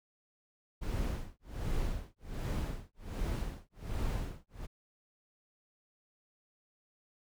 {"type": "noise with tremolo", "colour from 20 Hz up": "brown", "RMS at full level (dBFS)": -33, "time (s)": [0.81, 4.67], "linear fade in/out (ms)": 20, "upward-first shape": "sine", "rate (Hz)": 1.3, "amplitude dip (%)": 100, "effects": []}